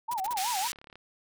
sine tone with vibrato, 860 Hz, A5, 40 cents flat, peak -29 dBFS, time 0.08-0.68 s, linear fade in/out 10 ms, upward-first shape sine, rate 5.4 Hz, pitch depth 240 cents each way
white noise bursts, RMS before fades -39 dBFS, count 5, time 0.11-0.398 s, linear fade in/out 5 ms, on 28 ms, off 37 ms
click train, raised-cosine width 0.3 ms, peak -33 dBFS, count 25, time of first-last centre 0.28-0.956 s, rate 35.5 Hz
white band-pass noise, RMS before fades -34 dBFS, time 0.37-0.72 s, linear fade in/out 2 ms, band 1700 to 9000 Hz, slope 12 dB/octave
effects none

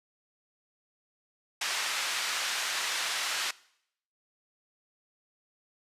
pink band-pass noise, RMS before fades -32 dBFS, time 1.61-3.51 s, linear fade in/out 5 ms, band 1400 to 6900 Hz, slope 12 dB/octave, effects noise-tail reverb RT60 0.7 s tail -21 dB re dry + resampled to 32000 Hz

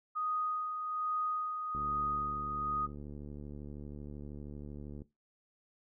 sine tone with tremolo, 1244.5 Hz, D#6, in tune, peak -31 dBFS, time 0.15-2.87 s, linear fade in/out 20 ms, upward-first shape sine, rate 1.2 Hz, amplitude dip 45%
click train, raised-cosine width 3 ms, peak -33 dBFS, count 239, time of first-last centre 1.75-5.019 s, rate 72.8 Hz
effects noise-tail reverb RT60 0.2 s tail -17 dB re dry

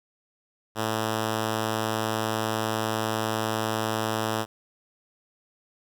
5% pulse tone, 110 Hz, A2, in tune, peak -14 dBFS, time 0.75-4.46 s, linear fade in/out 50 ms, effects none

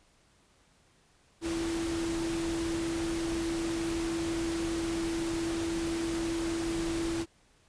sine tone in noise, 332.5 Hz, E4, 15 cents sharp, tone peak -30 dBFS, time 1.41-7.26 s, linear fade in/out 50 ms, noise pink, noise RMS -38 dBFS, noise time 1.41-7.26 s, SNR +5 dB, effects pink hiss -65 dBFS RMS until 7.68 s + resampled to 22050 Hz

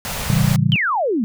pink band-stop noise, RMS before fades -25 dBFS, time 0.05-0.56 s, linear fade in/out 0 ms, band 230 to 450 Hz, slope 48 dB/octave
sine chord, A dominant seventh, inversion none, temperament just, 110 / 137.5 / 165 / 198 Hz, A2 / C#3 / E3 / G3, 0 / -14 / +2 / +18 cents, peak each -20 / -17 / -19 / -21 dBFS, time 0.3-0.76 s, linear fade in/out 0 ms
sine exponential sweep, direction down, 3192 to 205.4 Hz, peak -16 dBFS, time 0.72-1.24 s, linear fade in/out 0 ms
effects none

